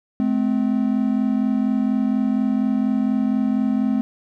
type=tone pair together; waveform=triangle; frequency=213.9 / 258.1 Hz; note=A3 / C4; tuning=-49 / -23 cents; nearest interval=minor third; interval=326 cents; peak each=-18 dBFS; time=0.2-4.01 s; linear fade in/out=0 ms; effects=none